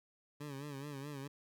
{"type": "tone with vibrato", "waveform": "20% pulse", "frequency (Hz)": 141.8, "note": "C#3", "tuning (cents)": 40, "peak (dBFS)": -38, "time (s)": [0.4, 1.28], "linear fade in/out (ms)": 10, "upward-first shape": "sine", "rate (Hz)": 4.7, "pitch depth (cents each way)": 88, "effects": []}